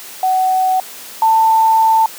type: tone pair in turn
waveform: sine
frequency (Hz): 749 / 890.7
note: F#5 / A5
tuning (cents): +21 / +21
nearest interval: minor third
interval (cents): 300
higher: second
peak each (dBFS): -11 / -8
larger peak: second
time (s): 0.23-0.8 / 1.22-2.06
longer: second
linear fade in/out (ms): 2
effects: white hiss -33 dBFS RMS until 2.18 s + high-pass 200 Hz 12 dB/octave